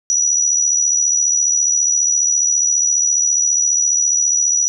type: tone with amplitude modulation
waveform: sine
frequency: 5860 Hz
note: F#8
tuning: 18 cents flat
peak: -10 dBFS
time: 0.1-4.68 s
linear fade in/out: 0 ms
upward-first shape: sine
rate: 74.7 Hz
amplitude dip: 55%
effects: none